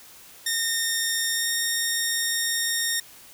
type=tone with pitch glide; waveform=10% pulse; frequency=1834 to 1845.7 Hz; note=A#6 to A#6; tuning=-29 to -18 cents; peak=-14 dBFS; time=0.46-3 s; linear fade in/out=5 ms; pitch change=+11 cents; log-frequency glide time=1.32-1.48 s; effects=white hiss -48 dBFS RMS until 3.33 s